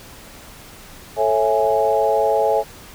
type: chord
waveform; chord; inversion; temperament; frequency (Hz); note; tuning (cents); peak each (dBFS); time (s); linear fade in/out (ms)
sine; A major seventh; none; equal with one note detuned; 440 / 549.9 / 659.3 / 830.6; A4 / C#5 / E5 / G#5; 0 / -14 / 0 / 0; -20; 1.16-2.64; 50
effects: pink hiss -41 dBFS RMS until 2.94 s